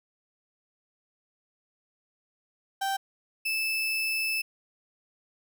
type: tone pair in turn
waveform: 35% pulse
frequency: 781 / 2627 Hz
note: G5 / E7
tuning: -7 / -7 cents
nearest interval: octave + major sixth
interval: 2100 cents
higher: second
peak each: -25 / -25 dBFS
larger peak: neither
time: 2.81-2.97 / 3.45-4.42 s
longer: second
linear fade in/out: 10 ms
effects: none